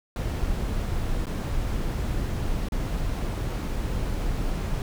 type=noise with dropouts; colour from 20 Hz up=brown; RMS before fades=-27 dBFS; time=0.16-4.82 s; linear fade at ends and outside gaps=1 ms; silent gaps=1.257-1.268 / 2.686-2.721 s; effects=none